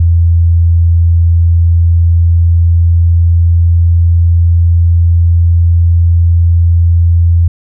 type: tone with pitch glide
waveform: sine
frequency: 84.3 to 84.89 Hz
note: E2 to F2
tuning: +39 to -49 cents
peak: -4 dBFS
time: 0-7.48 s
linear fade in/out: 5 ms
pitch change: +12 cents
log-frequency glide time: 1.29-4.36 s
effects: none